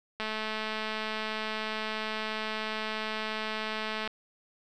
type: click train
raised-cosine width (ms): 0.3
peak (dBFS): -18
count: 842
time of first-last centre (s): 0.2-4.076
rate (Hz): 217
effects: none